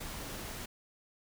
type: noise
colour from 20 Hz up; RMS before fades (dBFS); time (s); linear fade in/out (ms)
pink; -42; 0-0.66; 10
effects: none